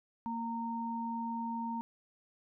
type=tone pair together; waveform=sine; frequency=231.2 / 922 Hz; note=A#3 / A#5; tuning=-14 / -19 cents; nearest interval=2 octaves; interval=2395 cents; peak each=-37 / -37 dBFS; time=0.26-1.81 s; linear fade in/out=0 ms; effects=none